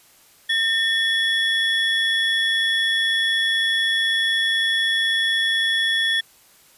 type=tone pair together; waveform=triangle; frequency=1811 / 3383 Hz; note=A6 / G#7; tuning=+49 / +31 cents; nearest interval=major seventh; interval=1082 cents; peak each=-19 dBFS; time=0.49-6.21 s; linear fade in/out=10 ms; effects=white hiss -53 dBFS RMS until 6.77 s + resampled to 32000 Hz